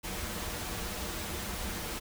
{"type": "noise with comb filter", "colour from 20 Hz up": "pink", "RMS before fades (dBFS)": -37, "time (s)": [0.03, 2], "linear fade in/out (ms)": 20, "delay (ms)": 7.4, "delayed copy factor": -0.65, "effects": []}